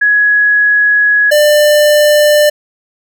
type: tone pair in turn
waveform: sine / square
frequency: 1676 / 595.5 Hz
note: G#6 / D5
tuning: +15 / +24 cents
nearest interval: octave + tritone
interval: 1791 cents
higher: first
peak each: -6 dBFS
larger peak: neither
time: 0.01-1.31 / 1.31-2.5 s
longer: first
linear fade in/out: 10 ms
effects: none